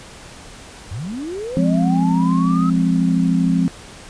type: linear sweep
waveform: sine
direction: up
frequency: 78.9 to 1298 Hz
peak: -24 dBFS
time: 0.91-2.7 s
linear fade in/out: 5 ms
type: chord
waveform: sine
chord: F minor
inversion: none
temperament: equal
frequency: 174.61 / 207.7 / 261.6 Hz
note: F3 / Ab3 / C4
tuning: 0 / 0 / 0 cents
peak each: -16 / -21 / -18 dBFS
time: 1.57-3.68 s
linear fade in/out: 0 ms
effects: pink hiss -39 dBFS RMS until 4.09 s + resampled to 22050 Hz

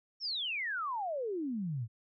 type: exponential sweep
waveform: sine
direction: down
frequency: 5600 to 105 Hz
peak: -33 dBFS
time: 0.2-1.88 s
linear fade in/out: 50 ms
effects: none

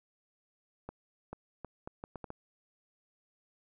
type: accelerating click train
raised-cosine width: 1 ms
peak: -27 dBFS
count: 8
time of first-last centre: 0.89-2.304 s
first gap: 440 ms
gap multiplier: 0.72
effects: none

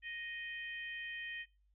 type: harmonic tone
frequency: 622.3 Hz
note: D#5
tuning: in tune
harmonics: 3 / 4 / 5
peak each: -43 / -47 / -50 dBFS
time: 0.02-1.46 s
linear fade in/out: 50 ms
effects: noise-tail reverb RT60 0.4 s tail -26 dB re dry + added 50 Hz sine -69 dBFS peak until 1.74 s

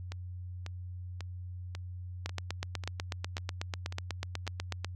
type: two click trains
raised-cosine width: 0.2 ms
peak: -17 / -24 dBFS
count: 22 / 9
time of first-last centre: 2.26-4.846 / 0.12-4.468 s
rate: 8.12 / 1.84 Hz
effects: added 90 Hz sine -39 dBFS peak until 4.95 s

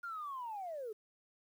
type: linear sweep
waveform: sine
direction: down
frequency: 1425 to 407.8 Hz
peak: -39 dBFS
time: 0.03-0.93 s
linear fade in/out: 10 ms
effects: tanh soft clip ceiling -35 dBFS + 11-bit

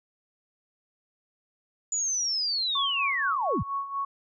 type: linear sweep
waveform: sine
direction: down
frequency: 6990 to 51.91 Hz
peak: -25 dBFS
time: 1.92-3.63 s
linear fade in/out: 5 ms
type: tone with tremolo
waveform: sine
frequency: 1108.7 Hz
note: C#6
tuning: in tune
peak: -26 dBFS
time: 2.75-4.05 s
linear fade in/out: 5 ms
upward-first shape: sine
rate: 4.2 Hz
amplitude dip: 70%
effects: none

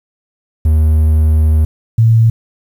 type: tone pair in turn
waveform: triangle / sine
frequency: 77.78 / 113.28 Hz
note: D#2 / A#2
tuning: 0 / -49 cents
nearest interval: perfect fifth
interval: 651 cents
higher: second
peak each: -5 dBFS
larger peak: neither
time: 0.65-1.65 / 1.98-2.3 s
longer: first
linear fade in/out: 5 ms
effects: 7-bit

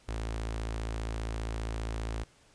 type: tone with notch filter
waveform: sawtooth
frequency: 55 Hz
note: A1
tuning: in tune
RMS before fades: -35 dBFS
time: 0.08-2.24 s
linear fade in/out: 10 ms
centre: 170 Hz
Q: 1.6
effects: pink hiss -62 dBFS RMS until 2.54 s + resampled to 22050 Hz

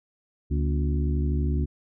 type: harmonic tone with a mistuned harmonic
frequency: 72 Hz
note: D2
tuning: 34 cents flat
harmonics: 1 / 2 / 3 / 4 / 5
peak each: -23 / -29 / -33 / -35 / -37 dBFS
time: 0.5-1.66 s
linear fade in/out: 20 ms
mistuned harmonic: 3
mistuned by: +140 cents
effects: none

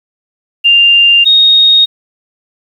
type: tone pair in turn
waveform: sine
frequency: 2794 / 3730 Hz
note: F7 / A#7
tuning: 0 / 0 cents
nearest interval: perfect fourth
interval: 500 cents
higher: second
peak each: -3 dBFS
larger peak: neither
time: 0.64-1.25 / 1.25-1.86 s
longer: neither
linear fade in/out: 20 ms
effects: 7-bit

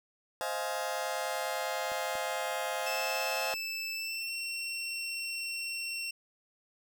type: chord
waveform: sawtooth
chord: F minor seventh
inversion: second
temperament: just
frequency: 523.8 / 628.6 / 698.5 / 838.1 Hz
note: C5 / Eb5 / F5 / Ab5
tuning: +2 / +18 / 0 / +16 cents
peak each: -34 dBFS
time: 0.41-3.54 s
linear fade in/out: 0 ms
type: clicks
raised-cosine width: 2 ms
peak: -37 dBFS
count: 2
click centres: 1.918 / 2.154 s
type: tone with pitch glide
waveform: 25% pulse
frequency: 2637 to 2719 Hz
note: E7 to F7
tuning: 0 to -47 cents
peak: -31 dBFS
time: 2.86-6.11 s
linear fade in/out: 5 ms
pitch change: +53 cents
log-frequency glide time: 3.94-4.34 s
effects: none

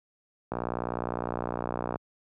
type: click train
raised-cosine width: 1 ms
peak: -16 dBFS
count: 87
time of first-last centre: 0.52-1.958 s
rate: 59.8 Hz
effects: high-pass 80 Hz 12 dB/octave

